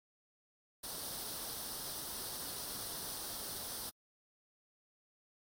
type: noise with comb filter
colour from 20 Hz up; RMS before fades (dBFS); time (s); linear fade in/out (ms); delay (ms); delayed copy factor
white; -43; 0.83-3.9; 10; 0.21; +0.65
effects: AAC 64 kbps